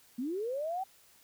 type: linear sweep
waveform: sine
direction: up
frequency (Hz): 228.1 to 781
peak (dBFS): -32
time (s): 0.18-0.84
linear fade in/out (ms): 10
effects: white hiss -62 dBFS RMS until 1.23 s

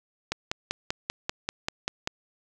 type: click train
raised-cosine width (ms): 0.2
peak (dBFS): -10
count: 10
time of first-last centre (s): 0.32-2.074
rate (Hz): 5.13
effects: none

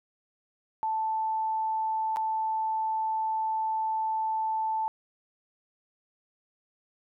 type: tone with dropouts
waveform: sine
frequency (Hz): 880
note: A5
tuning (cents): 0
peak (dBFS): -26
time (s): 0.83-4.88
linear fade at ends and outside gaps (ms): 0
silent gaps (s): 2.161-2.169
effects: none

